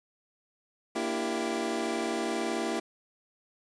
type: chord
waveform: 25% pulse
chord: E half-diminished seventh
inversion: second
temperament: equal with one note detuned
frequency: 233.1 / 293.7 / 333.3 / 392 Hz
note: Bb3 / D4 / E4 / G4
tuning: 0 / 0 / +19 / 0 cents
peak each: -31 / -35 / -29 / -31 dBFS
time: 0.95-2.8 s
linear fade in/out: 10 ms
effects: resampled to 22050 Hz + 9-bit